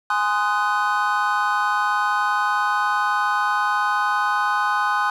triangle chord, Ab dominant seventh, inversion none, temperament just, 830.6 / 1038.3 / 1245.9 / 1495.1 Hz, Ab5 / C6 / Eb6 / Gb6, 0 / -14 / +2 / +18 cents, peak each -22 dBFS, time 0.1-5.1 s, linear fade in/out 2 ms, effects none

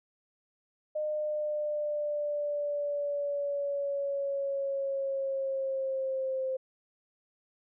sine exponential sweep, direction down, 610 to 523.3 Hz, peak -29 dBFS, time 0.95-6.57 s, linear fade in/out 10 ms, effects none

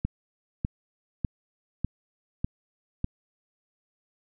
click train, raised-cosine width 5 ms, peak -14 dBFS, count 6, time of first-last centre 0.05-3.044 s, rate 1.67 Hz, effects none

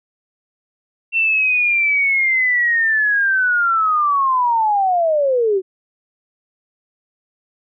sine linear sweep, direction down, 2708 to 363.8 Hz, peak -13 dBFS, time 1.12-5.62 s, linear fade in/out 50 ms, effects none

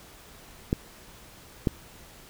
clicks, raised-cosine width 3 ms, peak -10 / -9 dBFS, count 2, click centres 0.729 / 1.672 s, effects pink hiss -50 dBFS RMS until 2.29 s

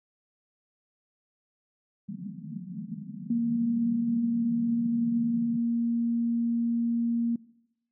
white band-pass noise, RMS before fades -38 dBFS, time 2.08-5.58 s, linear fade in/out 10 ms, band 150 to 240 Hz, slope 96 dB/octave
sine tone, 233.9 Hz, A#3, 6 cents sharp, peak -24 dBFS, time 3.3-7.36 s, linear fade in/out 5 ms
effects noise-tail reverb RT60 0.8 s tail -21 dB re dry

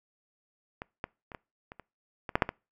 clicks, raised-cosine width 0.5 ms, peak -22 / -18 / -29 / -23 / -28 / -29 / -21 / -8 / -6 / -17 dBFS, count 10, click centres 0.819 / 1.041 / 1.318 / 1.348 / 1.719 / 1.797 / 2.292 / 2.355 / 2.422 / 2.491 s, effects noise-tail reverb RT60 0.3 s tail -25 dB re dry

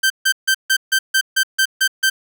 sawtooth tone bursts, 1558 Hz, G6, 11 cents flat, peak -9 dBFS, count 10, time 0.03-2.1 s, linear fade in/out 10 ms, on 72 ms, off 150 ms, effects none

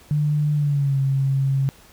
sine tone with pitch glide, 149 to 135.85 Hz, D3 to C#3, +25 to -35 cents, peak -17 dBFS, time 0.11-1.69 s, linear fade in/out 0 ms, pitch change -160 cents, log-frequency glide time 0.54-0.99 s, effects pink hiss -50 dBFS RMS until 1.92 s

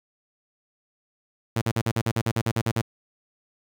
sawtooth tone bursts, 114.3 Hz, A#2, 34 cents flat, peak -18 dBFS, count 13, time 1.56-2.816 s, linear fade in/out 5 ms, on 56 ms, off 44 ms, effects 9-bit

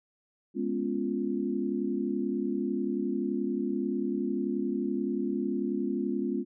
sine chord, C# dominant seventh, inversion second, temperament equal with one note detuned, 207.7 / 245.9 / 277.2 / 349.2 Hz, G#3 / B3 / C#4 / E#4, 0 / -7 / 0 / 0 cents, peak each -33 dBFS, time 0.54-6.45 s, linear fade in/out 50 ms, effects none

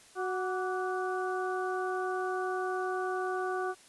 harmonic tone with a mistuned harmonic, 370 Hz, F#4, in tune, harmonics 1 / 2 / 3 / 4, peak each -33 / -36 / -38 / -39 dBFS, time 0.15-3.75 s, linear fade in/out 50 ms, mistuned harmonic 3, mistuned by +74 cents, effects white hiss -57 dBFS RMS until 3.88 s + resampled to 24000 Hz

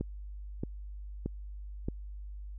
click train, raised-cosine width 3 ms, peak -20 dBFS, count 4, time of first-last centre 0.01-1.885 s, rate 1.6 Hz, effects added 50 Hz sine -40 dBFS peak until 2.58 s

